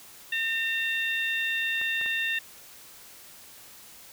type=harmonic tone; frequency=909 Hz; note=A#5; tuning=44 cents flat; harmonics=2 / 3 / 4; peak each=-28 / -30 / -34 dBFS; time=0.32-2.39 s; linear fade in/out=5 ms
type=clicks; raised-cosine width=0.5 ms; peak=-27 dBFS; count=3; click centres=1.814 / 2.013 / 2.061 s
effects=white hiss -49 dBFS RMS until 4.12 s